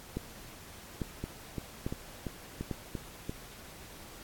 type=two click trains; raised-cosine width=3 ms; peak=-20 / -22 dBFS; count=4 / 7; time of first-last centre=0.17-2.712 / 1.24-3.295 s; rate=1.18 / 2.92 Hz; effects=pink hiss -50 dBFS RMS until 4.23 s + AAC 64 kbps